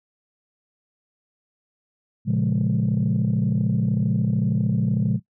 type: chord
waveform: sine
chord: Bb minor seventh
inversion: none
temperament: equal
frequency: 116.54 / 138.59 / 174.61 / 207.7 Hz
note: Bb2 / Db3 / F3 / Ab3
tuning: 0 / 0 / 0 / 0 cents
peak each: -23 dBFS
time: 2.25-5.2 s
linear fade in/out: 50 ms
effects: noise-tail reverb RT60 0.1 s tail -18 dB re dry + tanh soft clip ceiling -13 dBFS